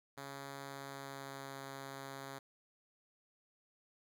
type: tone with pitch glide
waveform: 5% pulse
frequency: 138.59 to 136.68 Hz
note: C#3 to C#3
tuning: 0 to -24 cents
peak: -34 dBFS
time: 0.17-2.39 s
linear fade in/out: 10 ms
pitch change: -24 cents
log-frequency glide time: 0.59-1.6 s
effects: none